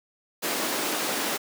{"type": "high-pass noise", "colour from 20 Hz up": "pink", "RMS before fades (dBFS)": -28, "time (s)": [0.42, 1.38], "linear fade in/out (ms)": 20, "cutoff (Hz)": 240, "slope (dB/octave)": 24, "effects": []}